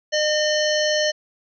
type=harmonic tone with a mistuned harmonic; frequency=608 Hz; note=D#5; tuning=40 cents flat; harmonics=1 / 3 / 5 / 7 / 9 / 10; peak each=-20 / -25 / -27 / -28 / -30 / -30 dBFS; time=0.12-1.12 s; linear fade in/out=20 ms; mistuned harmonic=10; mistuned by=+17 cents; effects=none